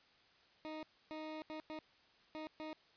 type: tone bursts at uneven times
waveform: 20% pulse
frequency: 311.1 Hz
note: D#4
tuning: in tune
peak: -39 dBFS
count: 6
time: 0.65-0.83 / 1.11-1.42 / 1.5-1.6 / 1.7-1.79 / 2.35-2.47 / 2.6-2.73 s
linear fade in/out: 0 ms
effects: white hiss -68 dBFS RMS until 2.96 s + resampled to 11025 Hz